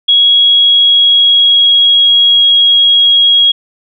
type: tone with pitch glide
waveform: sine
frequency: 3322 to 3297 Hz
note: G#7 to G#7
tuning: 0 to -13 cents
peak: -4 dBFS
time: 0.08-3.52 s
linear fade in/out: 10 ms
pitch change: -13 cents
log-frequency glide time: 0.19-2.53 s
effects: none